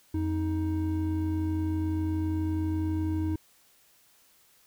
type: tone pair together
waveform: triangle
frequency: 87.31 / 314 Hz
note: F2 / D#4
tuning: 0 / +16 cents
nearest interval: octave + minor seventh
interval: 2216 cents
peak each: -27 dBFS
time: 0.14-3.36 s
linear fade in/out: 5 ms
effects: white hiss -62 dBFS RMS until 4.66 s